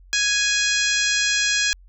harmonic tone with a mistuned harmonic, 830.6 Hz, G#5, in tune, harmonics 2 / 3 / 4 / 5 / 6 / 7 / 8 / 9, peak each -23 / -25 / -26 / -27 / -28 / -28 / -29 / -30 dBFS, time 0.13-1.73 s, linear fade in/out 0 ms, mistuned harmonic 6, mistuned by +16 cents, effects added 45 Hz sine -45 dBFS peak until 1.88 s

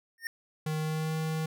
square tone with exponential growth, 1830 Hz, A#6, 32 cents flat, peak -29 dBFS, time 0.18-0.27 s, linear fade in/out 1 ms, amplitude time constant 19 ms
square tone with pitch glide, 155.56 to 158.37 Hz, D#3 to D#3, 0 to +31 cents, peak -30 dBFS, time 0.66-1.46 s, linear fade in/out 5 ms, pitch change +31 cents, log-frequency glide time 0.78-1.15 s
effects none

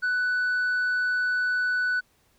sine tone with tanh clipping, 1489 Hz, F#6, 11 cents sharp, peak -23 dBFS, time 0.02-2.01 s, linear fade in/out 20 ms, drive 2 dB, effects pink hiss -65 dBFS RMS until 2.38 s

